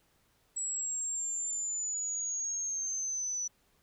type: linear sweep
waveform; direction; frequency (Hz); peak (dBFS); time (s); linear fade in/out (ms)
sine; down; 7800 to 5920; -32; 0.56-3.48; 10
effects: pink hiss -70 dBFS RMS until 3.82 s